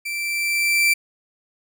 40% pulse tone with level ramp, 2342 Hz, D7, 5 cents flat, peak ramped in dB -25 to -13 dBFS, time 0.05-0.94 s, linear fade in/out 10 ms, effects none

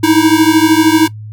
square beating tone pair, 311.5 / 324.5 Hz, D#4 / E4, +2 / -27 cents, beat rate 13 Hz, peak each -10 dBFS, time 0.03-1.08 s, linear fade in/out 10 ms, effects noise-tail reverb RT60 0.1 s tail -20 dB re dry + added 107 Hz sine -25 dBFS peak until 1.32 s

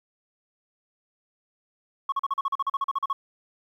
sine tone bursts, 1101 Hz, C#6, 12 cents flat, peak -20 dBFS, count 15, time 2.09-3.13 s, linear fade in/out 5 ms, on 32 ms, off 40 ms, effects tanh soft clip ceiling -21 dBFS + 10-bit

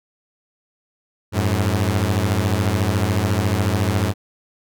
sawtooth beating tone pair, 92.5 / 106.5 Hz, F#2 / G#2, 0 / +44 cents, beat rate 14 Hz, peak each -16 dBFS, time 1.32-4.14 s, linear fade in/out 50 ms, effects none

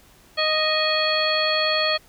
harmonic tone with a mistuned harmonic, 622.3 Hz, D#5, in tune, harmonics 1 / 2 / 3 / 4 / 5 / 7, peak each -24 / -27 / -27 / -28 / -27 / -24 dBFS, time 0.37-1.98 s, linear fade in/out 20 ms, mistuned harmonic 5, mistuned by +100 cents, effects pink hiss -53 dBFS RMS until 2.08 s

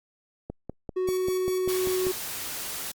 click train, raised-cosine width 2 ms, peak -20 dBFS, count 9, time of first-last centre 0.5-2.069 s, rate 5.1 Hz
triangle tone, 370 Hz, F#4, in tune, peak -22 dBFS, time 0.96-2.12 s, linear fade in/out 10 ms
5% pulse tone with tremolo, 1128 Hz, C#6, 30 cents sharp, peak -25 dBFS, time 1.07-1.96 s, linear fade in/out 10 ms, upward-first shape square, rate 4.9 Hz, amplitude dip 50%
white noise, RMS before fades -34 dBFS, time 1.68-2.92 s, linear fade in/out 10 ms
effects Opus 48 kbps

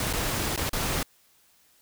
pink noise with dropouts, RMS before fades -28 dBFS, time 0-1.03 s, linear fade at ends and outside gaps 2 ms, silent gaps 0.129-0.134 / 0.562-0.575 / 0.694-0.731 s, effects white hiss -62 dBFS RMS until 1.81 s

